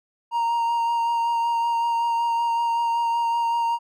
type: tone with vibrato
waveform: triangle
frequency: 932.3 Hz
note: A#5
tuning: in tune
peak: -18 dBFS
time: 0.31-3.79 s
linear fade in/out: 50 ms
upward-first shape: sine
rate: 5.3 Hz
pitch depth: 14 cents each way
effects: none